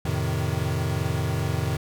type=chord; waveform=square; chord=F dominant seventh; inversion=none; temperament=equal; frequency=87.31 / 110 / 130.81 / 155.56 Hz; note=F2 / A2 / C3 / Eb3; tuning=0 / 0 / 0 / 0 cents; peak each=-30 dBFS; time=0.05-1.77 s; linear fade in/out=5 ms; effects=none